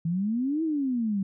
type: exponential two-way sweep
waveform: sine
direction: up then down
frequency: 160 to 329.6 to 189.1 Hz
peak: -24 dBFS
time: 0.05-1.23 s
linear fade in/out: 5 ms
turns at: 0.63 s
effects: none